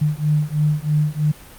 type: beating tone pair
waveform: sine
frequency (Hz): 149.3 / 152.4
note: D3 / D#3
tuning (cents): +29 / -36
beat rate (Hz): 3.1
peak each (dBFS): -19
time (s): 0.01-1.32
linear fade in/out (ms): 10
effects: pink hiss -42 dBFS RMS until 1.58 s + Opus 32 kbps